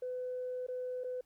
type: tone with dropouts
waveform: sine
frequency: 503 Hz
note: B4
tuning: 32 cents sharp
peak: -35 dBFS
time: 0.02-1.21 s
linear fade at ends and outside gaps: 5 ms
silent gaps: 0.667-0.684 / 1.037-1.043 s
effects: tanh soft clip ceiling -31 dBFS + pink hiss -75 dBFS RMS until 1.25 s